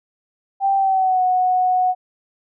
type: tone with pitch glide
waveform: sine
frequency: 784 to 735.7 Hz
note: G5 to F#5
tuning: 0 to -10 cents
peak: -14 dBFS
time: 0.6-1.95 s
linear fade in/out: 50 ms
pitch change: -110 cents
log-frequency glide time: 0.76-1.22 s
effects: none